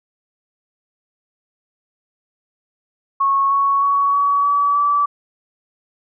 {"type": "tone with pitch steps", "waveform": "sine", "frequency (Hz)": [1100, 1110.9, 1121.8, 1132.9, 1144.1, 1155.4], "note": ["C#6", "C#6", "C#6", "C#6", "D6", "D6"], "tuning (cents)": [-14, 3, 20, 37, -46, -29], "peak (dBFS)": -13, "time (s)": [3.2, 5.06], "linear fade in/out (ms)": 10, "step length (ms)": 310, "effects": []}